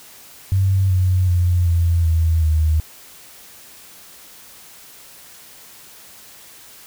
sine tone with pitch steps, 96 / 92.14 / 88.44 / 84.89 / 81.48 / 78.2 Hz, G2 / F#2 / F2 / F2 / E2 / D#2, -36 / -7 / +22 / -49 / -20 / +9 cents, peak -13 dBFS, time 0.52-2.8 s, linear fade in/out 0 ms, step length 380 ms, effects white hiss -43 dBFS RMS until 6.86 s

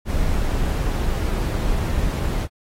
brown noise, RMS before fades -21 dBFS, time 0.05-2.48 s, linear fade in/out 50 ms, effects AAC 48 kbps

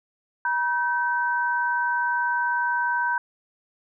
sine tone pair together, 960.5 / 1542 Hz, B5 / G6, -48 / -29 cents, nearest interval minor sixth, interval 819 cents, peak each -24 dBFS, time 0.45-3.18 s, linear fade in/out 2 ms, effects none

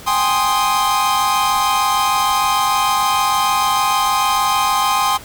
45% pulse chord, Ab major seventh, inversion third, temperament equal, 784 / 830.6 / 1046.5 / 1244.5 Hz, G5 / Ab5 / C6 / Eb6, 0 / 0 / 0 / 0 cents, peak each -22 / -21 / -17 / -21 dBFS, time 0.06-5.18 s, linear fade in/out 20 ms, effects pink hiss -37 dBFS RMS until 5.24 s

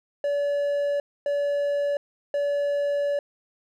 triangle tone bursts at uneven times, 573 Hz, D5, 43 cents flat, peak -20 dBFS, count 3, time 0.24-1 / 1.26-1.97 / 2.34-3.19 s, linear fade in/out 2 ms, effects none

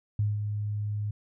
sine tone with ADSR envelope, 104.4 Hz, G#2, 10 cents sharp, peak -22 dBFS, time 0.19-1.11 s, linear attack 3 ms, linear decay 180 ms, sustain -6 dB, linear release 5 ms, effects none

